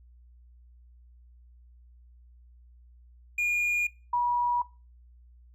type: tone pair in turn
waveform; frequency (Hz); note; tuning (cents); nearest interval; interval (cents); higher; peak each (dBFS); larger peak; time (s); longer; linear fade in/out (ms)
triangle / sine; 2428 / 966.9; D#7 / B5; -43 / -37; octave + major third; 1594; first; -23; neither; 3.38-3.87 / 4.13-4.62; neither; 5
effects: noise-tail reverb RT60 0.3 s tail -19 dB re dry + added 60 Hz sine -52 dBFS peak until 5.54 s